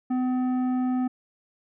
sine tone with tanh clipping, 253.5 Hz, B3, 45 cents sharp, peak -24 dBFS, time 0.1-1.08 s, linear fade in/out 10 ms, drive 10 dB, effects none

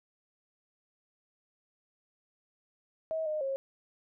sine tone with pitch steps, 640 / 614 / 541 Hz, D#5 / D#5 / C#5, +49 / -23 / -42 cents, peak -30 dBFS, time 3.11-3.56 s, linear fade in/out 0 ms, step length 150 ms, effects none

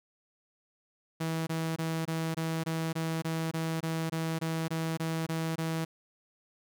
sawtooth tone bursts, 162.2 Hz, E3, 28 cents flat, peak -26 dBFS, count 16, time 1.2-5.85 s, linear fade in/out 10 ms, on 270 ms, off 22 ms, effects none

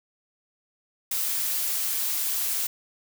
blue noise, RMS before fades -27 dBFS, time 1.11-2.67 s, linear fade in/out 5 ms, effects none

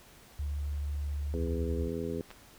sine tone, 72.5 Hz, D2, 22 cents flat, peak -31 dBFS, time 0.39-1.88 s, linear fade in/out 5 ms
harmonic tone, 82.9 Hz, E2, 10 cents sharp, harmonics 1 / 2 / 3 / 4 / 5 / 6, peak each -41 / -40 / -38 / -41 / -37 / -41 dBFS, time 1.34-2.21 s, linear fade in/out 0 ms
clicks, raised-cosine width 0.3 ms, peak -31 dBFS, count 2, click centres 2.305 / 2.313 s
effects pink hiss -56 dBFS RMS until 2.58 s

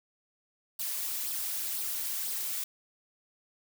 blue noise with flanger, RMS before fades -34 dBFS, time 0.79-2.64 s, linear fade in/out 5 ms, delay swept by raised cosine 0.2 to 3.6 ms, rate 2 Hz, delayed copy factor +0.5, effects none

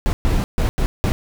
brown noise bursts at uneven times, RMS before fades -17 dBFS, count 5, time 0.06-0.13 / 0.25-0.44 / 0.58-0.69 / 0.78-0.86 / 1.04-1.12 s, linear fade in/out 0 ms, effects none

